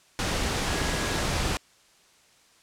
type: tone in noise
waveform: sine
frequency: 1661.2 Hz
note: G#6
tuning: in tune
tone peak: -38 dBFS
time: 0.68-1.22 s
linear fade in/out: 0 ms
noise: pink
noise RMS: -27 dBFS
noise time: 0.19-1.57 s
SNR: -14 dB
effects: white hiss -59 dBFS RMS until 2.62 s + low-pass 8000 Hz 12 dB/octave